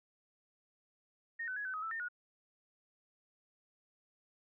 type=tone with pitch steps; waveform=sine; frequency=1848 / 1512 / 1673 / 1521 / 1264 / 1321 / 1816 / 1452 Hz; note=A#6 / F#6 / G#6 / F#6 / D#6 / E6 / A#6 / F#6; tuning=-16 / +37 / +12 / +47 / +27 / +3 / -46 / -33 cents; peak=-37 dBFS; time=1.39-2.086 s; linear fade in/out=10 ms; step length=87 ms; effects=none